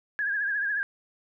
sine tone with vibrato, 1647 Hz, G#6, 15 cents flat, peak -25 dBFS, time 0.19-0.83 s, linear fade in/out 0 ms, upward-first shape triangle, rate 14 Hz, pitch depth 85 cents each way, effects none

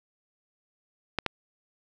clicks, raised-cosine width 0.3 ms, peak -10 dBFS, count 2, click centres 1.187 / 1.263 s, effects none

